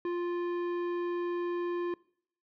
triangle tone with tanh clipping, 349.2 Hz, F4, in tune, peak -32 dBFS, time 0.05-1.94 s, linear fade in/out 2 ms, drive 17 dB, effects noise-tail reverb RT60 0.6 s tail -23 dB re dry

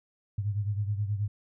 sine beating tone pair, 101.4 / 110.8 Hz, G#2 / A2, -41 / +13 cents, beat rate 9.4 Hz, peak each -28 / -34 dBFS, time 0.38-1.28 s, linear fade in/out 5 ms, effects none

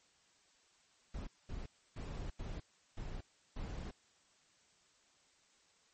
brown noise bursts at uneven times, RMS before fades -43 dBFS, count 6, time 1.14-1.27 / 1.49-1.66 / 1.96-2.3 / 2.39-2.6 / 2.97-3.21 / 3.56-3.91 s, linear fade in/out 5 ms, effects white hiss -70 dBFS RMS until 5.93 s + MP3 32 kbps

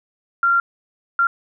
sine tone bursts at uneven times, 1382 Hz, F6, 19 cents flat, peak -13 dBFS, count 2, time 0.43-0.6 / 1.19-1.27 s, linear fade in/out 2 ms, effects none

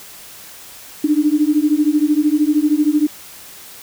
sine beating tone pair, 293.7 / 306.7 Hz, D4 / D#4, 0 / -25 cents, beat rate 13 Hz, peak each -15 / -15 dBFS, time 1.04-3.07 s, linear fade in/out 5 ms, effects white hiss -38 dBFS RMS until 3.82 s

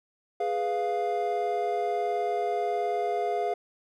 triangle chord, F diminished, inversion first, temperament equal, 415.3 / 493.9 / 698.5 Hz, Ab4 / Cb5 / F5, 0 / 0 / 0 cents, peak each -28 / -32 / -26 dBFS, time 0.4-3.54 s, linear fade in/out 5 ms, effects none

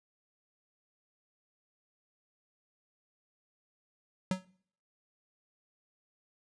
square tone with exponential decay, 186 Hz, F#3, 9 cents sharp, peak -26 dBFS, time 4.31-4.45 s, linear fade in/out 2 ms, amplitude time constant 30 ms, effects noise-tail reverb RT60 0.6 s tail -23 dB re dry + resampled to 22050 Hz

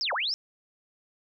sine linear two-way sweep, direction down then up, 5588 to 493.9 to 5588 Hz, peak -26 dBFS, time 0.01-0.34 s, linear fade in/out 0 ms, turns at 0.13 s, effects none

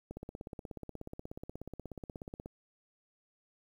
click train, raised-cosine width 2 ms, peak -29 dBFS, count 40, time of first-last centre 0.11-2.459 s, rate 16.6 Hz, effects 10-bit

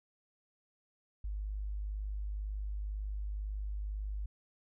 sine tone, 51 Hz, G#1, 31 cents flat, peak -35 dBFS, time 1.24-4.26 s, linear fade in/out 5 ms, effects none

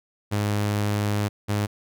sawtooth tone pair in turn, 103.6 / 103.6 Hz, G#2 / G#2, -4 / -4 cents, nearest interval unison, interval 0 cents, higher neither, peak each -18 / -18 dBFS, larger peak neither, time 0.31-1.29 / 1.48-1.67 s, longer first, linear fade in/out 20 ms, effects none

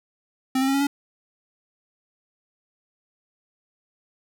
square tone with pitch steps, 261.6 / 266.8 / 272.1 / 277.5 / 283 Hz, C4 / C4 / C#4 / C#4 / C#4, 0 / +34 / -32 / +2 / +36 cents, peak -20 dBFS, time 0.55-0.87 s, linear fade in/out 5 ms, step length 64 ms, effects none

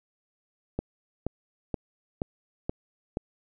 click train, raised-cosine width 2 ms, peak -15 dBFS, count 6, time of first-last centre 0.79-3.171 s, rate 2.1 Hz, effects none

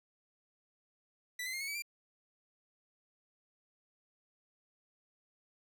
sawtooth tone with pitch steps, 1975.5 / 2049 / 2125 / 2203 / 2285 / 2370 Hz, B6 / C7 / C7 / C#7 / D7 / D7, 0 / -37 / +26 / -11 / -48 / +15 cents, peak -34 dBFS, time 1.39-1.822 s, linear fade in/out 5 ms, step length 72 ms, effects none

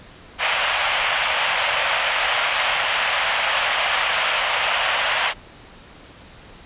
white band-pass noise, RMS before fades -21 dBFS, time 0.38-5.34 s, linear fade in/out 50 ms, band 550 to 3300 Hz, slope 48 dB/octave, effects pink hiss -44 dBFS RMS until 6.65 s + resampled to 8000 Hz

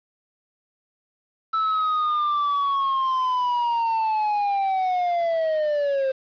triangle linear sweep, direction down, 1318.5 to 525 Hz, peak -18 dBFS, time 1.53-6.12 s, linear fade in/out 10 ms, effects resampled to 11025 Hz + 8-bit

